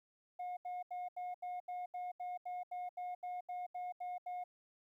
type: tone bursts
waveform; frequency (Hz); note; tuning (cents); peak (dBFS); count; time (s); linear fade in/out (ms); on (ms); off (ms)
sine; 720; F#5; -47; -37; 16; 0.39-4.44; 10; 180; 78
effects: tanh soft clip ceiling -39 dBFS + 13-bit